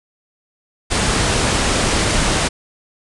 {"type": "low-pass noise", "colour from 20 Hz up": "pink", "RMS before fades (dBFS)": -17, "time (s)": [0.9, 2.49], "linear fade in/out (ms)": 20, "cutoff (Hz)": 10000, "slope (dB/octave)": 96, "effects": []}